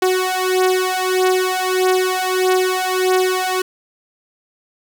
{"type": "beating tone pair", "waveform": "sawtooth", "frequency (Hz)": [370, 371.6], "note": ["F#4", "F#4"], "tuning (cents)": [0, 7], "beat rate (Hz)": 1.6, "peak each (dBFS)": -14, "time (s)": [0.02, 3.62], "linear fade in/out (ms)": 5, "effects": []}